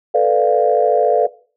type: chord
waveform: sine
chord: B half-diminished seventh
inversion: third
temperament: equal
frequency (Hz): 440 / 493.9 / 587.3 / 698.5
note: A4 / B4 / D5 / F5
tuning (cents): 0 / 0 / 0 / 0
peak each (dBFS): -16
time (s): 0.14-1.27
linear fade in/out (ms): 10
effects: noise-tail reverb RT60 0.4 s tail -18 dB re dry + tanh soft clip ceiling 0 dBFS